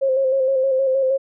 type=tone with vibrato; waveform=sine; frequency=531 Hz; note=C5; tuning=25 cents sharp; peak=-15 dBFS; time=0.01-1.18 s; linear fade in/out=20 ms; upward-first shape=square; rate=6.4 Hz; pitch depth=33 cents each way; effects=none